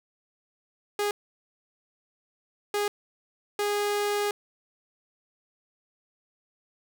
sawtooth tone bursts at uneven times, 411.7 Hz, G#4, 15 cents flat, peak -21 dBFS, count 3, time 0.99-1.11 / 2.74-2.88 / 3.59-4.31 s, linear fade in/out 2 ms, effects none

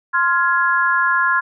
sine chord, F minor, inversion second, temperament just, 1047.7 / 1396.9 / 1676.3 Hz, C6 / F6 / Ab6, +2 / 0 / +16 cents, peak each -18 dBFS, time 0.13-1.41 s, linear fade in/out 20 ms, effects none

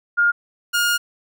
sine / sawtooth tone pair in turn, 1415 / 1421.6 Hz, F6 / F6, +22 / +30 cents, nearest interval unison, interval 8 cents, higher second, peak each -13 dBFS, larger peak neither, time 0.17-0.32 / 0.73-0.98 s, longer second, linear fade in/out 20 ms, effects none

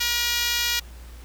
5% pulse tone with high-pass filter, 477.8 Hz, A#4, 43 cents sharp, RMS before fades -24 dBFS, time 0-0.8 s, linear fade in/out 10 ms, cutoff 1700 Hz, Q 0.72, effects added 59 Hz sine -39 dBFS peak until 1.24 s + pink hiss -50 dBFS RMS until 1.24 s

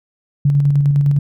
sine tone with tremolo, 142.7 Hz, D3, 49 cents flat, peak -9 dBFS, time 0.45-1.19 s, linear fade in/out 5 ms, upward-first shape square, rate 9.8 Hz, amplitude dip 30%, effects none

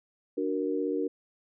sine chord, D augmented, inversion none, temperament equal, 293.7 / 370 / 466.2 Hz, D4 / F#4 / A#4, 0 / 0 / 0 cents, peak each -31 / -32 / -31 dBFS, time 0.37-1.08 s, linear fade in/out 10 ms, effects none

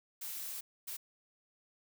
blue noise bursts at uneven times, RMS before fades -42 dBFS, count 2, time 0.21-0.61 / 0.87-0.97 s, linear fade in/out 10 ms, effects none

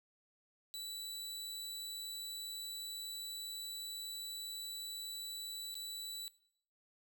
sawtooth tone with dropouts, 3951 Hz, B7, in tune, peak -39 dBFS, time 0.74-6.28 s, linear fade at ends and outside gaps 0 ms, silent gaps 5.743-5.753 s, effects noise-tail reverb RT60 0.6 s tail -18 dB re dry

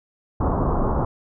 pink low-pass noise, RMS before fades -21 dBFS, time 0.4-1.05 s, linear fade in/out 5 ms, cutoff 1200 Hz, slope 48 dB/octave, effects none

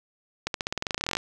accelerating click train, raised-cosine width 0.2 ms, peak -10 dBFS, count 19, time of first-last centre 0.47-1.169 s, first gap 72 ms, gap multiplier 0.92, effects none

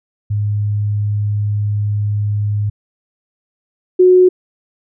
sine tone pair in turn, 103.83 / 366.1 Hz, G#2 / F#4, 0 / -18 cents, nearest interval octave + minor seventh, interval 2182 cents, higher second, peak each -14 / -5 dBFS, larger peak second, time 0.3-2.7 / 3.99-4.29 s, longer first, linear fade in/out 10 ms, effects none

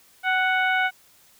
harmonic tone with a mistuned harmonic, 740 Hz, F#5, in tune, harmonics 1 / 2 / 3 / 4 / 5, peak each -24 / -22 / -26 / -34 / -40 dBFS, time 0.23-0.91 s, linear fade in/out 50 ms, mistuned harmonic 1, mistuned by +25 cents, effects white hiss -56 dBFS RMS until 1.39 s

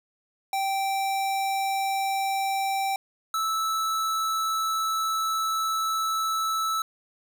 square tone pair in turn, 780 / 1311.8 Hz, G5 / E6, -9 / -9 cents, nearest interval major sixth, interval 900 cents, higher second, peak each -25 dBFS, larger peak neither, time 0.53-2.96 / 3.34-6.82 s, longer second, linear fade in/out 2 ms, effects none

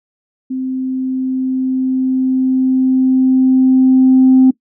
sine tone with level ramp, 260 Hz, C4, 11 cents flat, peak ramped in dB -17 to -3 dBFS, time 0.5-4.51 s, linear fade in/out 10 ms, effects noise-tail reverb RT60 0.1 s tail -20 dB re dry + tanh soft clip ceiling -1 dBFS

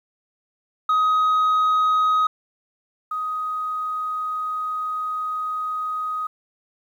sine tone pair in turn, 1259 / 1253 Hz, D#6 / D#6, +20 / +12 cents, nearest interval unison, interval 8 cents, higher first, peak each -13 / -23 dBFS, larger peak first, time 0.89-2.27 / 3.11-6.27 s, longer second, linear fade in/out 5 ms, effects tanh soft clip ceiling -15 dBFS + 9-bit

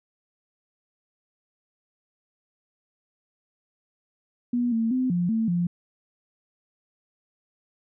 sine tone with pitch steps, 242.5 / 226.4 / 256.1 / 175.5 / 223.9 / 174.1 Hz, B3 / A3 / C4 / F3 / A3 / F3, -31 / +50 / -37 / +9 / +30 / -5 cents, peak -21 dBFS, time 4.53-5.67 s, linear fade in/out 5 ms, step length 190 ms, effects none

